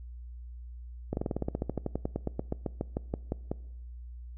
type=slowing click train; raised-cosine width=2 ms; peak=-17 dBFS; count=25; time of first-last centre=1.13-3.515 s; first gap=41 ms; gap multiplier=1.07; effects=noise-tail reverb RT60 0.9 s tail -22 dB re dry + added 60 Hz sine -41 dBFS peak until 4.37 s